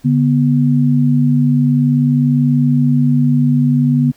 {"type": "tone pair together", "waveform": "sine", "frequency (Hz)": [144.31, 244.8], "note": ["D3", "B3"], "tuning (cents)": [-30, -15], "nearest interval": "major sixth", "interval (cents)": 915, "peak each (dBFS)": -12, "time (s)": [0.04, 4.12], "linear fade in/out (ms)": 20, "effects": ["pink hiss -51 dBFS RMS until 4.16 s"]}